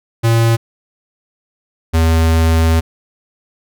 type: tone pair in turn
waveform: square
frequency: 114.9 / 81.47 Hz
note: A#2 / E2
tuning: -25 / -20 cents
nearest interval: tritone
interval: 595 cents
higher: first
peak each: -10 dBFS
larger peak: neither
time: 0.23-0.57 / 1.93-2.81 s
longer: second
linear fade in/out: 20 ms
effects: none